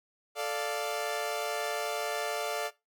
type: chord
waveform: sawtooth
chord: D minor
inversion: second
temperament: equal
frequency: 440 / 587.3 / 698.5 Hz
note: A4 / D5 / F5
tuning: 0 / 0 / 0 cents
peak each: -32 / -31 / -32 dBFS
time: 0.35-2.71 s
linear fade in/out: 50 ms
effects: noise-tail reverb RT60 0.2 s tail -17 dB re dry